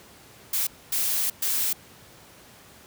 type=noise bursts at uneven times; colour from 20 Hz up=blue; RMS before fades=-25 dBFS; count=3; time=0.53-0.67 / 0.92-1.3 / 1.42-1.73 s; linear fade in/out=5 ms; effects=pink hiss -50 dBFS RMS until 2.86 s + high-pass 80 Hz 12 dB/octave